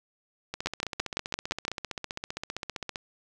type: two click trains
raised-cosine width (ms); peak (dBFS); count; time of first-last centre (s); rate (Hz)
0.2; -10 / -16; 7 / 38; 0.66-1.68 / 0.54-2.958; 5.88 / 15.3
effects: none